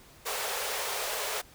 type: high-pass noise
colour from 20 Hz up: pink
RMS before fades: -33 dBFS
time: 0.25-1.42 s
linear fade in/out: 20 ms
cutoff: 400 Hz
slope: 96 dB/octave
effects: pink hiss -55 dBFS RMS until 1.54 s